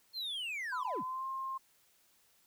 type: linear sweep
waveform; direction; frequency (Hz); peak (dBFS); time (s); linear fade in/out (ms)
triangle; down; 4302 to 80.7; -35; 0.13-1.04; 50
type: tone with pitch glide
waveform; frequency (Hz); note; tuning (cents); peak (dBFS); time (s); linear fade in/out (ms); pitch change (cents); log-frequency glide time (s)
sine; 1006 to 1062.1; B5 to C6; +32 to +26; -36; 0.72-1.58; 10; +94; 0.96-1.26
effects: white hiss -69 dBFS RMS until 2.46 s